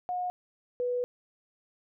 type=tone pair in turn; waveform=sine; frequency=722 / 492.1 Hz; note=F#5 / B4; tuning=-43 / -6 cents; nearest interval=perfect fifth; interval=663 cents; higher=first; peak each=-29 / -27 dBFS; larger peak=second; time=0.09-0.3 / 0.8-1.04 s; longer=second; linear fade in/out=0 ms; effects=none